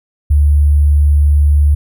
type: tone with sample-and-hold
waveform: sine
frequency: 73 Hz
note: D2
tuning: 10 cents flat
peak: -6 dBFS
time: 0.3-1.75 s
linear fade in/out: 10 ms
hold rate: 11025 Hz
effects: none